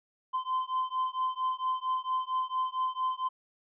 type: beating tone pair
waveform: triangle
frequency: 1029 / 1033.4 Hz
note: C6 / C6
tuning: -29 / -22 cents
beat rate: 4.4 Hz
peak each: -30 dBFS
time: 0.33-3.29 s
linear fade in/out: 20 ms
effects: resampled to 8000 Hz